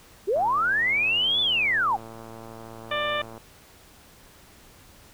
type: linear two-way sweep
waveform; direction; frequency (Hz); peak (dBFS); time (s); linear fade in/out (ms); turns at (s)
sine; up then down; 349.2 to 3520 to 712; -20; 0.27-1.97; 20; 1.41
type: click train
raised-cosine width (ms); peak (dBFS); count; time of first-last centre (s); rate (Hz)
1; -28; 342; 0.36-3.378; 113
type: harmonic tone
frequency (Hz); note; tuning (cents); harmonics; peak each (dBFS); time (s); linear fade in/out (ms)
593; D5; +17; 1 / 2 / 3 / 4 / 5 / 6; -29 / -29 / -31 / -34 / -35 / -35; 2.91-3.22; 5
effects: pink hiss -52 dBFS RMS until 5.13 s